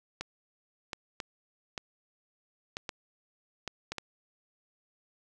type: clicks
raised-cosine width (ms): 0.2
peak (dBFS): -18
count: 9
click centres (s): 0.21 / 0.932 / 1.202 / 1.778 / 2.769 / 2.892 / 3.677 / 3.92 / 3.983
effects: none